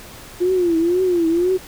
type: tone with vibrato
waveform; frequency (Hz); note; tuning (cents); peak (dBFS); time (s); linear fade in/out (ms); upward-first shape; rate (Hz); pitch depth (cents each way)
sine; 349.2; F4; 0; -14; 0.4-1.58; 20; triangle; 2; 140
effects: pink hiss -39 dBFS RMS until 1.67 s